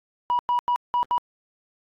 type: tone bursts at uneven times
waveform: sine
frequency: 972 Hz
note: B5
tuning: 28 cents flat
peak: -17 dBFS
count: 5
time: 0.3-0.39 / 0.49-0.59 / 0.68-0.76 / 0.94-1.03 / 1.11-1.18 s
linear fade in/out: 0 ms
effects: tanh soft clip ceiling -17 dBFS + AAC 48 kbps